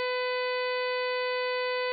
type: harmonic tone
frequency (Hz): 501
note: B4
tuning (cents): +25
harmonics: 1 / 2 / 3 / 4 / 5 / 6 / 7 / 8 / 9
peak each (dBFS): -29 / -35 / -40 / -36 / -39 / -44 / -46 / -46 / -43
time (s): 0-1.92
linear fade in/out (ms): 0
effects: none